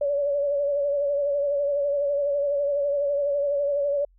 sine tone with vibrato, 570 Hz, C#5, 48 cents sharp, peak -21 dBFS, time 0.01-4.05 s, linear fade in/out 5 ms, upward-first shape sine, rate 12 Hz, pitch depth 40 cents each way, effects added 44 Hz sine -55 dBFS peak until 4.18 s

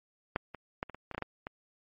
clicks, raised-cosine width 0.5 ms, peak -14 / -26 / -18 / -28 / -29 / -24 / -22 / -19 / -19 / -23 dBFS, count 10, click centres 0.361 / 0.547 / 0.829 / 0.897 / 0.946 / 1.113 / 1.147 / 1.18 / 1.223 / 1.469 s, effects MP3 32 kbps

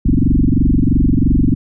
sine tone with frequency modulation, 116.54 Hz, A#2, in tune, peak -9 dBFS, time 0.05-1.55 s, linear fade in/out 10 ms, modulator 23 Hz, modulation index 7.6, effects none

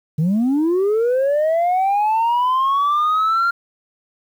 sine linear sweep, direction up, 146.83 to 1396.9 Hz, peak -12 dBFS, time 0.18-3.51 s, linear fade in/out 10 ms, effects tanh soft clip ceiling -13 dBFS + 8-bit

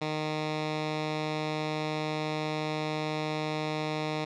10% pulse tone with low-pass filter, 154.1 Hz, D#3, 16 cents flat, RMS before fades -32 dBFS, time 0.01-4.25 s, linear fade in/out 10 ms, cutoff 4200 Hz, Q 1.4, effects none

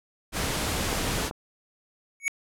pink noise, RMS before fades -28 dBFS, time 0.32-1.31 s, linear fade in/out 50 ms
clicks, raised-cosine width 1 ms, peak -19 dBFS, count 3, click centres 0.929 / 0.973 / 1.311 s
square tone with exponential growth, 2230 Hz, C#7, 10 cents sharp, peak -19 dBFS, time 2.2-2.28 s, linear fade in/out 0 ms, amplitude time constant 17 ms
effects low-pass 12000 Hz 12 dB/octave

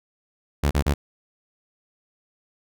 sawtooth tone bursts, 72 Hz, D2, 34 cents flat, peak -14 dBFS, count 3, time 0.63-0.94 s, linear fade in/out 10 ms, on 80 ms, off 35 ms, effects none

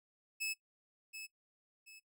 sawtooth tone with echo, 2600 Hz, E7, 24 cents flat, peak -33 dBFS, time 0.4-0.54 s, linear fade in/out 20 ms, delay 730 ms, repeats 2, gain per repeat -9 dB, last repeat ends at 2 s, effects noise-tail reverb RT60 0.1 s tail -17 dB re dry

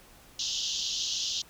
pink band-pass noise, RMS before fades -32 dBFS, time 0.39-1.42 s, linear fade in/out 5 ms, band 2900 to 6700 Hz, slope 96 dB/octave, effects pink hiss -55 dBFS RMS until 1.49 s

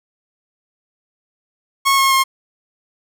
sawtooth tone with pitch steps, 1095 / 1082.4 / 1070 Hz, C#6 / C#6 / C6, -22 / -42 / +38 cents, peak -8 dBFS, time 1.85-2.24 s, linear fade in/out 20 ms, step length 130 ms, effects none

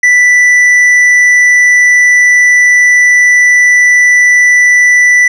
sine tone with tanh clipping, 1975.5 Hz, B6, in tune, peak -4 dBFS, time 0.03-5.28 s, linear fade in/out 5 ms, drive 6 dB, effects none

